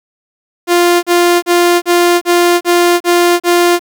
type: tone bursts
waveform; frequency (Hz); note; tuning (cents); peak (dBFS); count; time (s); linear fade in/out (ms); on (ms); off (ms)
sawtooth; 349.2; F4; 0; -3; 8; 0.67-3.795; 50; 360; 35
effects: 7-bit